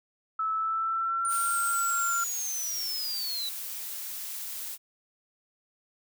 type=tone with pitch glide; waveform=sine; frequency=1306 to 1379.7 Hz; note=E6 to F6; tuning=-17 to -21 cents; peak=-26 dBFS; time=0.39-2.24 s; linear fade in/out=5 ms; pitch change=+96 cents; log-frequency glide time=0.53-1.53 s
type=linear sweep; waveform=sine; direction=down; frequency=9240 to 3900 Hz; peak=-31 dBFS; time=1.25-3.49 s; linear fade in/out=0 ms
type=noise; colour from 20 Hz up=blue; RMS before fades=-37 dBFS; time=1.28-4.78 s; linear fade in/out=50 ms
effects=none